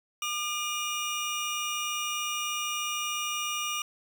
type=tone pair together; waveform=25% pulse; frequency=1206.7 / 2870 Hz; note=D6 / F7; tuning=+47 / +47 cents; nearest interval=octave + minor third; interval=1500 cents; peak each=-29 / -29 dBFS; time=0.22-3.82 s; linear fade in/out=2 ms; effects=none